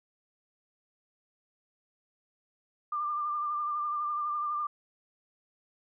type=tone with vibrato; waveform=sine; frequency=1192 Hz; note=D6; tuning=25 cents sharp; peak=-29 dBFS; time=2.92-4.67 s; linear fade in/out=5 ms; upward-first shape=triangle; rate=12 Hz; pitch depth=36 cents each way; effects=none